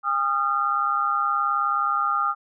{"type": "tone cluster", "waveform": "sine", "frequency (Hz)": [809, 1225, 1364], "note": ["G#5", "D#6", "F6"], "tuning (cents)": [-46, -27, -41], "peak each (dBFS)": [-30, -22, -25], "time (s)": [0.03, 2.35], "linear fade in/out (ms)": 50, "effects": []}